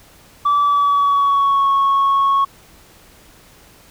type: tone with pitch glide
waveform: sine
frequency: 1156 to 1102.5 Hz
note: D6 to C#6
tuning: -28 to -10 cents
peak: -10 dBFS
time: 0.45-2.45 s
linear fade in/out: 10 ms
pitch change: -82 cents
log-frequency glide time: 0.61-1.69 s
effects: tanh soft clip ceiling -10 dBFS + pink hiss -47 dBFS RMS until 3.9 s